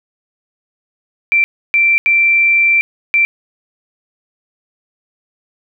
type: tone bursts at uneven times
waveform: sine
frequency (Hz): 2349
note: D7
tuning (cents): 0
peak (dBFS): -8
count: 4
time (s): 1.32-1.44 / 1.74-1.98 / 2.06-2.81 / 3.14-3.25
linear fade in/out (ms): 0
effects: none